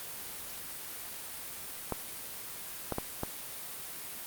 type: clicks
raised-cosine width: 1 ms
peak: -17 dBFS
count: 4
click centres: 1.923 / 2.923 / 2.984 / 3.234 s
effects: white hiss -42 dBFS RMS until 4.26 s + Opus 32 kbps